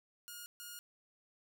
5% pulse tone bursts at uneven times, 1430 Hz, F6, 41 cents sharp, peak -35 dBFS, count 2, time 0.28-0.46 / 0.6-0.79 s, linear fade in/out 0 ms, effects none

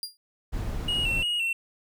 sawtooth tone with exponential decay, 4800 Hz, D8, 37 cents sharp, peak -25 dBFS, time 0.03-0.17 s, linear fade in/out 1 ms, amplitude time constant 30 ms
brown noise, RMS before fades -31 dBFS, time 0.52-1.24 s, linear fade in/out 20 ms
triangle tone with vibrato, 2794 Hz, F7, in tune, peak -23 dBFS, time 0.88-1.53 s, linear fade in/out 5 ms, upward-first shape square, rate 2.9 Hz, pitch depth 54 cents each way
effects none

